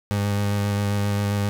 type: tone with vibrato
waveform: 30% pulse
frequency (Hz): 101.8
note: G#2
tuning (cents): -34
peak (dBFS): -18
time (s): 0.11-1.49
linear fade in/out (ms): 0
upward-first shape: square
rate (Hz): 7.5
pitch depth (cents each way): 12
effects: none